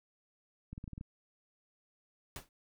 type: clicks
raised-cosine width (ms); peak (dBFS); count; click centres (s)
5; -31; 7; 0.73 / 0.779 / 0.841 / 0.878 / 0.933 / 0.979 / 1.011
type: noise with exponential decay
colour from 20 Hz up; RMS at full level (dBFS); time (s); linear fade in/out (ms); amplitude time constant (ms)
pink; -40; 2.36-2.49; 1; 28
effects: none